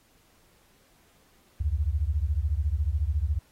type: beating tone pair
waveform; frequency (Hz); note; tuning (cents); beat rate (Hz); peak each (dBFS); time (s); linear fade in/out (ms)
sine; 68.5 / 82.5; C#2 / E2; -20 / +2; 14; -26 / -27; 1.6-3.39; 10
effects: pink hiss -63 dBFS RMS until 3.51 s + AAC 48 kbps